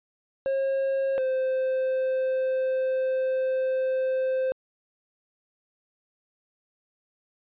triangle tone pair in turn, 540 / 521.1 Hz, C#5 / C5, -45 / -7 cents, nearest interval minor second, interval 62 cents, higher first, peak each -21 dBFS, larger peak neither, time 0.46-1.18 / 1.18-4.52 s, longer second, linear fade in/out 0 ms, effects resampled to 8000 Hz

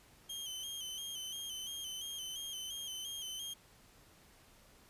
sawtooth tone with vibrato, 3136 Hz, G7, in tune, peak -38 dBFS, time 0.29-3.54 s, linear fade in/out 10 ms, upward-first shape square, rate 2.9 Hz, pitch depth 47 cents each way, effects pink hiss -63 dBFS RMS until 4.89 s + resampled to 32000 Hz

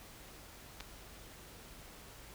clicks, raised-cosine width 0.2 ms, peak -30 / -26 dBFS, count 2, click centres 0.803 / 0.807 s, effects added 50 Hz sine -60 dBFS peak until 2.34 s + pink hiss -54 dBFS RMS until 2.34 s

